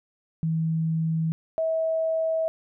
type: tone pair in turn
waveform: sine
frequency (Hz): 161.5 / 646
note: E3 / E5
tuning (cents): -35 / -35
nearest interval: 2 octaves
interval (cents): 2400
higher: second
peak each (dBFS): -22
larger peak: neither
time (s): 0.43-1.32 / 1.58-2.48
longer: second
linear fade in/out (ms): 0
effects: none